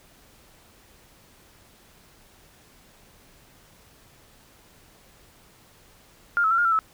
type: tone with pitch steps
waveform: sine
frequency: 1404 / 1298 / 1357 / 1417 / 1350 / 1303 Hz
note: F6 / E6 / E6 / F6 / E6 / E6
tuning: +9 / -27 / +50 / +25 / +41 / -20 cents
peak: -18 dBFS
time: 6.37-6.79 s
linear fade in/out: 0 ms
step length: 70 ms
effects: pink hiss -55 dBFS RMS until 6.93 s